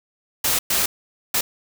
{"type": "noise bursts at uneven times", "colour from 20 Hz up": "white", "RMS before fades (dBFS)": -20, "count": 3, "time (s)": [[0.44, 0.59], [0.7, 0.86], [1.34, 1.41]], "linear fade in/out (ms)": 5, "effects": []}